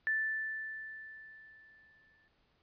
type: tone with exponential decay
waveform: sine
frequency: 1760 Hz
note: A6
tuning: in tune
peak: -28 dBFS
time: 0.07-2.28 s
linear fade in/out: 0 ms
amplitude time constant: 480 ms
effects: pink hiss -73 dBFS RMS until 2.62 s + resampled to 11025 Hz